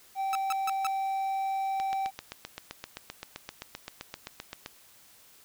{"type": "tone", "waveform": "triangle", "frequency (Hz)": 776, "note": "G5", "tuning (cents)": -18, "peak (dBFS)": -26, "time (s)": [0.15, 2.11], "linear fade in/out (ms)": 50}
{"type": "tone bursts", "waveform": "sawtooth", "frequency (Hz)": 1306, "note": "E6", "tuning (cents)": -17, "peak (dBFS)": -26, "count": 4, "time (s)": [0.33, 0.868], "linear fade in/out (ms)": 0, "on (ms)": 22, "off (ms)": 150}
{"type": "click train", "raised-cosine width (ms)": 0.2, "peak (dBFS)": -20, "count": 23, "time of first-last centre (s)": [1.8, 4.661], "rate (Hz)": 7.69}
{"effects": ["white hiss -57 dBFS RMS until 5.44 s"]}